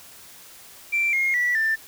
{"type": "tone with pitch steps", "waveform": "sine", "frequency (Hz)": [2349, 2142, 1952.6, 1780.2], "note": ["D7", "C7", "B6", "A6"], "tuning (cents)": [0, 40, -20, 20], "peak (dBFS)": -18, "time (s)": [0.92, 1.76], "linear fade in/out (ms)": 20, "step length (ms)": 210, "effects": ["tanh soft clip ceiling -15 dBFS", "white hiss -46 dBFS RMS until 1.87 s"]}